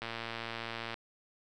click train, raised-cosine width 0.3 ms, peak -22 dBFS, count 107, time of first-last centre 0.02-0.942 s, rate 115 Hz, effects none

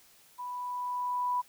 sine tone with level ramp, 987.8 Hz, B5, in tune, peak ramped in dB -36 to -26 dBFS, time 0.38-1.42 s, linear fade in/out 20 ms, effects white hiss -60 dBFS RMS until 1.48 s

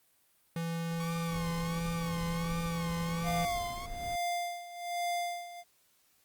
square tone with pitch glide, 166.6 to 167.95 Hz, E3 to E3, +19 to +33 cents, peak -33 dBFS, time 0.56-3.45 s, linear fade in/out 2 ms, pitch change +14 cents, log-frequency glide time 0.77-2.1 s
sawtooth tone with vibrato, 1110 Hz, C#6, 2 cents sharp, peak -38 dBFS, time 1-3.86 s, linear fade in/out 2 ms, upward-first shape sine, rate 1.4 Hz, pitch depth 120 cents each way
brown noise, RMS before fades -44 dBFS, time 1.31-4.16 s, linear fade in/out 10 ms
square tone with tremolo, 698.5 Hz, F5, in tune, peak -31 dBFS, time 3.23-5.64 s, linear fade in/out 50 ms, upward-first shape sine, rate 1.2 Hz, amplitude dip 80%
effects white hiss -69 dBFS RMS until 6.24 s + Opus 32 kbps

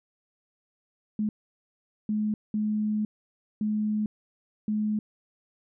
sine tone bursts at uneven times, 212.7 Hz, G#3, 42 cents sharp, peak -24 dBFS, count 5, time 1.19-1.29 / 2.09-2.34 / 2.54-3.05 / 3.61-4.06 / 4.68-4.99 s, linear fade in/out 2 ms, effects none

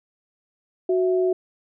sine tone pair together, 369 / 659.3 Hz, F#4 / E5, -5 / 0 cents, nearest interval minor seventh, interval 1005 cents, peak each -18 / -27 dBFS, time 0.89-1.33 s, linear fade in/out 5 ms, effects none

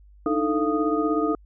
sine tone cluster, 300.4 / 316.7 / 442 / 689 / 1240 Hz, D4 / D#4 / A4 / F5 / D#6, +39 / +31 / +8 / -24 / -6 cents, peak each -25 / -26 / -26 / -31 / -28 dBFS, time 0.26-1.35 s, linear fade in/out 2 ms, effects added 50 Hz sine -48 dBFS peak until 1.45 s

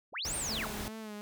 sine linear two-way sweep, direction up then down, 50.3 to 9210 to 50.3 Hz, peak -34 dBFS, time 0.12-0.69 s, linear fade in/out 50 ms, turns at 0.36 s
pink noise, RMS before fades -40 dBFS, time 0.25-0.88 s, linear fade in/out 0 ms
sawtooth tone with vibrato, 214.5 Hz, A3, 44 cents flat, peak -37 dBFS, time 0.49-1.21 s, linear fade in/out 0 ms, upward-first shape sine, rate 2.6 Hz, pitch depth 58 cents each way
effects none

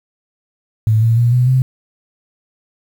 sine tone with pitch steps, 109.5 / 114.22 / 119.14 / 124.27 / 129.62 Hz, A2 / A#2 / A#2 / B2 / C3, -8 / -35 / +38 / +11 / -16 cents, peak -9 dBFS, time 0.87-1.62 s, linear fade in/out 0 ms, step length 150 ms, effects 7-bit

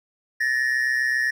triangle tone pair together, 1742.5 / 1870 Hz, A6 / A#6, -17 / +5 cents, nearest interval minor second, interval 122 cents, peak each -21 dBFS, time 0.4-1.31 s, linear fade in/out 10 ms, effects none

